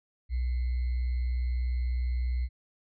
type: tone with sample-and-hold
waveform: sine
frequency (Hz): 61.6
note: B1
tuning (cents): -4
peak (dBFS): -26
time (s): 0.29-2.49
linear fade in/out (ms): 50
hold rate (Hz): 2100
effects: resampled to 11025 Hz